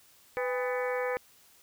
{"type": "harmonic tone with a mistuned harmonic", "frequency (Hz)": 250, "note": "B3", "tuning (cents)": 21, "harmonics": [2, 3, 4, 5, 6, 7, 8, 9], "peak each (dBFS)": [-30, -39, -41, -41, -45, -39, -43, -41], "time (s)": [0.37, 1.17], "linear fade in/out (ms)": 0, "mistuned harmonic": 3, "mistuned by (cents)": 120, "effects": ["white hiss -60 dBFS RMS until 1.62 s"]}